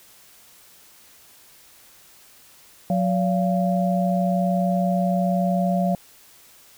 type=tone cluster; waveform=sine; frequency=183.2 / 569 / 690 Hz; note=F#3 / C#5 / F5; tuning=-17 / +45 / -21 cents; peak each=-20 / -27 / -24 dBFS; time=2.9-5.95 s; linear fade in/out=2 ms; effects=white hiss -51 dBFS RMS until 6.77 s